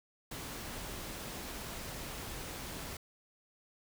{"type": "noise", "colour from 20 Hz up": "pink", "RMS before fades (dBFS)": -43, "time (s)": [0.31, 2.97], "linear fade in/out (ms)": 5, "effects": []}